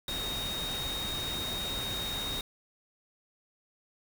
sine tone in noise, 3729 Hz, A#7, in tune, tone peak -34 dBFS, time 0.08-2.41 s, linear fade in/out 2 ms, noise pink, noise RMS -38 dBFS, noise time 0.08-2.41 s, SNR +1 dB, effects none

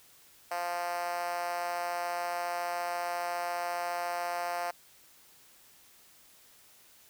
5% pulse tone with high-pass filter, 174.6 Hz, F3, in tune, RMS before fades -34 dBFS, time 0.51-4.71 s, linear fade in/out 5 ms, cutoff 660 Hz, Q 4.1, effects white hiss -59 dBFS RMS until 7.09 s

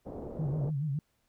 white low-pass noise, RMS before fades -41 dBFS, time 0.05-0.71 s, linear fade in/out 20 ms, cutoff 580 Hz, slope 24 dB/octave
sine tone with vibrato, 145.9 Hz, D3, 11 cents flat, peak -29 dBFS, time 0.39-0.99 s, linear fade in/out 2 ms, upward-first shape sine, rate 7.1 Hz, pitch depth 130 cents each way
effects pink hiss -75 dBFS RMS until 1.28 s

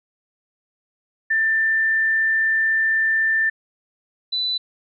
sine tone pair in turn, 1782 / 3987 Hz, A6 / B7, +22 / +16 cents, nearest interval octave + major second, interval 1394 cents, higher second, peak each -16 / -20 dBFS, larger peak first, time 1.3-3.5 / 4.32-4.58 s, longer first, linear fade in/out 10 ms, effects none

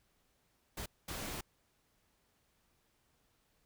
pink noise bursts at uneven times, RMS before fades -42 dBFS, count 2, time 0.77-0.86 / 1.08-1.41 s, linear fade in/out 5 ms, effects pink hiss -75 dBFS RMS until 3.65 s

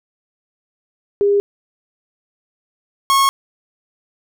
sine / 45% pulse tone pair in turn, 404.6 / 1093.3 Hz, G#4 / C#6, -45 / -24 cents, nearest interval octave + perfect fourth, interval 1721 cents, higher second, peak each -11 dBFS, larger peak neither, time 1.21-1.4 / 3.1-3.29 s, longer neither, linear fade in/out 0 ms, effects none

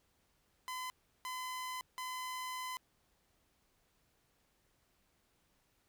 sawtooth tone bursts at uneven times, 1017 Hz, C6, 50 cents flat, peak -36 dBFS, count 3, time 0.68-0.9 / 1.25-1.81 / 1.98-2.77 s, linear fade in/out 0 ms, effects pink hiss -75 dBFS RMS until 5.88 s

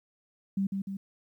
sine tone with echo, 195.2 Hz, G3, 7 cents flat, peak -25 dBFS, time 0.57-0.67 s, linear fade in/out 5 ms, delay 150 ms, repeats 2, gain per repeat -4 dB, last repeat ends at 0.97 s, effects 11-bit

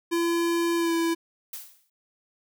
square tone with pitch glide, 339.1 to 332.7 Hz, E4 to E4, +49 to +16 cents, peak -23 dBFS, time 0.11-1.15 s, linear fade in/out 20 ms, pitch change -33 cents, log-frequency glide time 0.77-0.93 s
blue noise with exponential decay, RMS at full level -34 dBFS, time 1.53-1.9 s, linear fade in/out 5 ms, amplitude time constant 80 ms
effects none

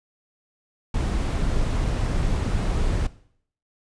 brown noise, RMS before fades -23 dBFS, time 0.94-3.07 s, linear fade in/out 5 ms, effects noise-tail reverb RT60 0.6 s tail -17 dB re dry + resampled to 22050 Hz

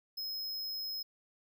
square tone, 5130 Hz, E8, 48 cents flat, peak -37 dBFS, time 0.17-1.03 s, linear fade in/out 10 ms, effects none

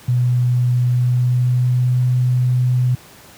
sine tone with pitch glide, 123.47 to 125.34 Hz, B2 to B2, 0 to +26 cents, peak -12 dBFS, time 0.08-2.95 s, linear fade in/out 5 ms, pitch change +26 cents, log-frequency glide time 0.88-1.99 s, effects pink hiss -43 dBFS RMS until 3.37 s + high-pass 80 Hz 12 dB/octave

